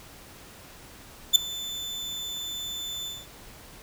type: tone with ADSR envelope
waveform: 35% pulse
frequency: 3520 Hz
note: A7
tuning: in tune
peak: -8 dBFS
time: 1.33-3.27 s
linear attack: 27 ms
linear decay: 4 ms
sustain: -22 dB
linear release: 210 ms
effects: pink hiss -48 dBFS RMS until 3.82 s